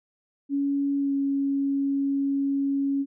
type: tone with pitch glide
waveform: sine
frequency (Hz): 280.5 to 277.1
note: C#4 to C#4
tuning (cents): +21 to -1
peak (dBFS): -22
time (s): 0.49-3.06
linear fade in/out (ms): 50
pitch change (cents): -22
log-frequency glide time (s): 0.98-1.13
effects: none